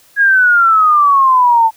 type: exponential sweep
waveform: sine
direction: down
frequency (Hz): 1661.2 to 884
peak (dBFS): -6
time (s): 0.16-1.71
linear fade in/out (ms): 50
effects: white hiss -48 dBFS RMS until 1.76 s